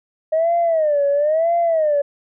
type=tone with vibrato; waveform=sine; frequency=622.3 Hz; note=D#5; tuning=in tune; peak=-13 dBFS; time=0.32-2.02 s; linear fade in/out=10 ms; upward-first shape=sine; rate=1 Hz; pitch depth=170 cents each way; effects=tanh soft clip ceiling -10 dBFS